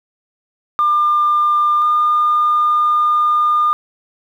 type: tone pair in turn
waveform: sine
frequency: 1199 / 1211.5 Hz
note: D6 / D#6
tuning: +36 / -47 cents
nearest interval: unison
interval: 17 cents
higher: second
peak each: -10 dBFS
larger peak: neither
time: 0.79-1.82 / 1.82-3.73 s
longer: second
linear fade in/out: 0 ms
effects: tanh soft clip ceiling -7 dBFS + 8-bit